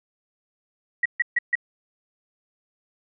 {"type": "tone bursts", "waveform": "sine", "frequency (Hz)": 1919, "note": "A#6", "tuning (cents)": 50, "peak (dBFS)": -17, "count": 4, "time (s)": [1.03, 1.554], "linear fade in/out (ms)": 5, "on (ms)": 26, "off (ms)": 140, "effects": []}